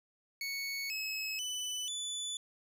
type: tone with pitch steps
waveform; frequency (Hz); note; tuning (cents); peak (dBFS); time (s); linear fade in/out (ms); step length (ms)
25% pulse; 2217 / 2576 / 2994 / 3479; C#7 / E7 / F#7 / A7; 0 / -41 / +20 / -20; -32; 0.41-2.37; 2; 490
effects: none